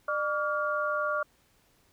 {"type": "tone cluster", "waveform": "sine", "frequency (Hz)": [600, 1148, 1405], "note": ["D5", "D6", "F6"], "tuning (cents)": [37, -40, 10], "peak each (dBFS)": -31, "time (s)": [0.08, 1.23], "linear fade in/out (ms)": 5, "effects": ["pink hiss -66 dBFS RMS until 1.92 s"]}